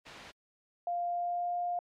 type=noise; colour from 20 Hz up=white; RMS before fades=-42 dBFS; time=0.05-0.32 s; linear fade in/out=20 ms
type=tone with pitch glide; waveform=sine; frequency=698.5 to 705 Hz; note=F5 to F5; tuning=0 to +16 cents; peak=-30 dBFS; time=0.87-1.79 s; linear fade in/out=2 ms; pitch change=+16 cents; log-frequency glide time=1.04-1.57 s
effects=low-pass 3000 Hz 12 dB/octave + MP3 96 kbps